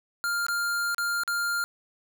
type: tone with dropouts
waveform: square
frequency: 1400 Hz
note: F6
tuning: 4 cents sharp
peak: -26 dBFS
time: 0.24-1.64 s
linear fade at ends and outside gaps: 0 ms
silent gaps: 0.466-0.484 / 0.946-0.982 / 1.235-1.277 s
effects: 11-bit